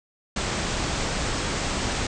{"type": "low-pass noise", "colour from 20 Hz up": "pink", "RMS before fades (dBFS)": -27, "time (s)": [0.36, 2.07], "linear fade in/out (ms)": 5, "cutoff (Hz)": 8400, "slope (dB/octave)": 96, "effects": []}